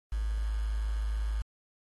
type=tone with quantisation; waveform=sine; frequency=53.1 Hz; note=G#1; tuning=39 cents sharp; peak=-28 dBFS; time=0.12-1.42 s; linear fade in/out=5 ms; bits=8; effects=AAC 32 kbps